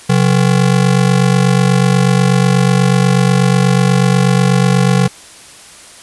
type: ring-modulated tone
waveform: square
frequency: 155.56 Hz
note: D#3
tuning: in tune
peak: -6 dBFS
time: 0.09-5.08 s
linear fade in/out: 10 ms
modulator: 24.1 Hz
effects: white hiss -37 dBFS RMS until 6.02 s + resampled to 24000 Hz